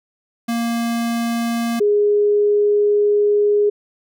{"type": "tone pair in turn", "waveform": ["square", "sine"], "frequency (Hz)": [233.1, 413.7], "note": ["A#3", "G#4"], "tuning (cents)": [0, -7], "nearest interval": "minor seventh", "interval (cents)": 993, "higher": "second", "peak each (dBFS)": [-19, -12], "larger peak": "second", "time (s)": [[0.48, 1.8], [1.8, 3.7]], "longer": "second", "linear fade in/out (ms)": 10, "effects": []}